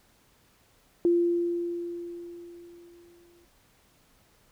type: tone with exponential decay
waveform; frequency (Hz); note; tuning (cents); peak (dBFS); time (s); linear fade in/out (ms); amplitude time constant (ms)
sine; 345.1; F4; -21; -18; 1.05-3.45; 1; 520
effects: pink hiss -63 dBFS RMS until 4.51 s